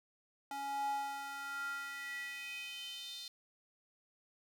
square tone with high-pass filter sweep, 278.4 Hz, C#4, 8 cents sharp, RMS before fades -42 dBFS, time 0.51-3.28 s, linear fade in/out 2 ms, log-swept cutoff 650 to 4000 Hz, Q 5.9, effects none

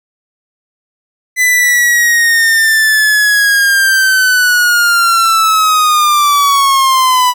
45% pulse linear sweep, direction down, 2012 to 984 Hz, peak -7 dBFS, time 1.36-7.34 s, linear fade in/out 50 ms, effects none

